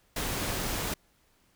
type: noise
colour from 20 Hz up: pink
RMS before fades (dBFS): -32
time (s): 0.16-0.94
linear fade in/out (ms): 5
effects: pink hiss -67 dBFS RMS until 1.55 s